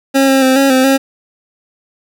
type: tone with pitch steps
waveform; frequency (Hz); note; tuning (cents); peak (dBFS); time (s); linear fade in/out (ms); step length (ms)
25% pulse; 271.3 / 268.1 / 261.2 / 273.7 / 259.9 / 270.4; C#4 / C4 / C4 / C#4 / C4 / C#4; -37 / +42 / -3 / -22 / -11 / -43; -4; 0.14-0.98; 20; 140
effects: none